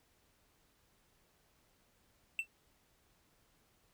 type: tone with exponential decay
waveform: triangle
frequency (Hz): 2680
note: E7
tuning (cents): +28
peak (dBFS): -27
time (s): 2.39-2.47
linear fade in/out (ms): 1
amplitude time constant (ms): 16
effects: pink hiss -72 dBFS RMS until 3.93 s